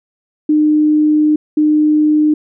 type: tone pair in turn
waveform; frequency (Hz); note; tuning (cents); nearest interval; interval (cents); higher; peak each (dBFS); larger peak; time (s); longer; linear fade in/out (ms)
sine; 303.7 / 303.7; D#4 / D#4; -42 / -42; unison; 0; neither; -8; neither; 0.49-1.36 / 1.57-2.34; first; 5
effects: none